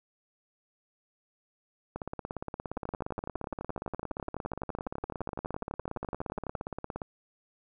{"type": "two click trains", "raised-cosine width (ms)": 1, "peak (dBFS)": [-21, -21], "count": [46, 88], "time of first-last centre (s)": [[2.77, 6.552], [1.96, 7.018]], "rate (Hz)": [11.9, 17.2], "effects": []}